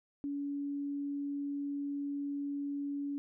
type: tone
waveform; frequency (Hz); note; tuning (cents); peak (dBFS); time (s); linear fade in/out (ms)
sine; 283.9; C#4; +41; -34; 0.24-3.18; 0
effects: none